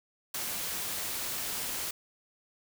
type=noise; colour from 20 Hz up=white; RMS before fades=-35 dBFS; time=0.34-1.91 s; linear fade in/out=5 ms; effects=none